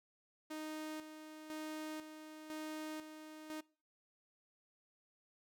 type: tone with tremolo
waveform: sawtooth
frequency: 310 Hz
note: D#4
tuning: 6 cents flat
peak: -39 dBFS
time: 0.5-3.61 s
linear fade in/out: 10 ms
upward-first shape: square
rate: 1 Hz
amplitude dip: 60%
effects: noise-tail reverb RT60 0.4 s tail -23 dB re dry